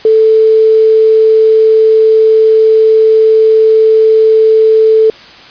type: tone with quantisation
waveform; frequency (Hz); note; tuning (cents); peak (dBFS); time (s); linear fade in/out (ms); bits
sine; 440; A4; 0; -3; 0.05-5.1; 2; 5
effects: white hiss -34 dBFS RMS until 5.5 s + resampled to 11025 Hz